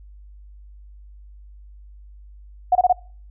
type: tone bursts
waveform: sine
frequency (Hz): 726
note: F#5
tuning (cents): -33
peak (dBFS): -11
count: 4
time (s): 2.72-2.927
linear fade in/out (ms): 5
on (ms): 33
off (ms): 25
effects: noise-tail reverb RT60 0.5 s tail -25 dB re dry + added 50 Hz sine -41 dBFS peak until 3.3 s